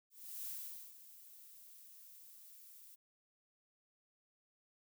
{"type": "noise with ADSR envelope", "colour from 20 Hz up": "violet", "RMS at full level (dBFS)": -44, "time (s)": [0.1, 2.96], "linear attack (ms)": 360, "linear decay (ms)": 470, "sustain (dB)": -14, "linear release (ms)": 19, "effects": []}